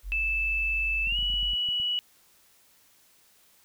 sine tone, 46 Hz, F#1, 9 cents flat, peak -32 dBFS, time 0.03-1.56 s, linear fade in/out 50 ms
sine tone with pitch glide, 2632 to 2937 Hz, E7 to F#7, -3 to -13 cents, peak -25 dBFS, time 0.12-1.99 s, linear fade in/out 0 ms, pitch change +190 cents, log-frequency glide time 1.05-1.18 s
clicks, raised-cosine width 5 ms, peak -35 dBFS, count 10, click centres 1.073 / 1.124 / 1.189 / 1.228 / 1.301 / 1.339 / 1.429 / 1.534 / 1.688 / 1.8 s
effects white hiss -61 dBFS RMS until 3.64 s

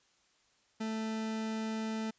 40% pulse tone, 220.4 Hz, A3, 3 cents sharp, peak -33 dBFS, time 0.8-2.11 s, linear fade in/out 10 ms, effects white hiss -70 dBFS RMS until 2.18 s + resampled to 16000 Hz

